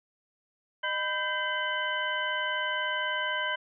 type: tone cluster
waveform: sine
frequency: 612 / 999 / 1559 / 2045 / 3033 Hz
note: D#5 / B5 / G6 / C7 / F#7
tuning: -29 / +20 / -10 / -40 / +42 cents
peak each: -37 / -34 / -31 / -37 / -35 dBFS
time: 0.83-3.56 s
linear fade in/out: 10 ms
effects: none